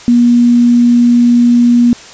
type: tone with quantisation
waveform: sine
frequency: 240 Hz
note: B3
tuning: 49 cents flat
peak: -4 dBFS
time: 0.08-1.93 s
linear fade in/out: 0 ms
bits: 5
effects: white hiss -33 dBFS RMS until 2.13 s + resampled to 16000 Hz